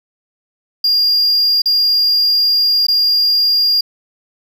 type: tone with dropouts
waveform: triangle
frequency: 4813 Hz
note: D8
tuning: 42 cents sharp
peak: -9 dBFS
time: 0.84-3.81 s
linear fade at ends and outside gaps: 5 ms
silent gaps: 1.62-1.657 / 2.868-2.883 s
effects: none